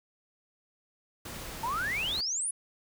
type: noise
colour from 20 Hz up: pink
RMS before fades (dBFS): -41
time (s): 1.25-2.21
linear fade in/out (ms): 5
type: exponential sweep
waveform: sine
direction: up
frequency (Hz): 880 to 10548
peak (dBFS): -29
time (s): 1.63-2.51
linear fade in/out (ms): 5
effects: none